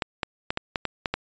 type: clicks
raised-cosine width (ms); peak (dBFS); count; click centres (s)
0.3; -9; 8; 0.022 / 0.232 / 0.505 / 0.574 / 0.758 / 0.853 / 1.058 / 1.14
effects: resampled to 16000 Hz